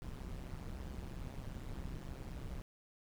brown noise with amplitude modulation, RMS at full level -41 dBFS, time 0.02-2.62 s, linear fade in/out 0 ms, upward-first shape sine, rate 132 Hz, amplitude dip 85%, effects none

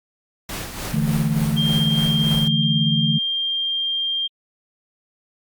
pink noise with tremolo, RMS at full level -28 dBFS, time 0.49-2.48 s, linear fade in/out 2 ms, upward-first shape triangle, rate 3.4 Hz, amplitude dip 55%
sine chord, D suspended second, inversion none, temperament equal, 146.83 / 164.81 / 220 Hz, D3 / E3 / A3, 0 / 0 / 0 cents, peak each -21 / -22 / -22 dBFS, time 0.93-3.19 s, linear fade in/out 10 ms
sine tone, 3193 Hz, G7, 31 cents sharp, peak -20 dBFS, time 1.56-4.28 s, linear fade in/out 20 ms
effects Opus 48 kbps

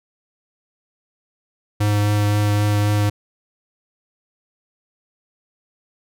square tone with vibrato, 103.83 Hz, G#2, in tune, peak -16 dBFS, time 1.8-3.1 s, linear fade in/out 10 ms, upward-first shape triangle, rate 3.8 Hz, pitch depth 12 cents each way, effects none

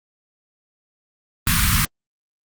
pink band-stop noise, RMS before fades -17 dBFS, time 1.47-1.85 s, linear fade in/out 2 ms, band 230 to 1100 Hz, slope 48 dB/octave, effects Opus 32 kbps

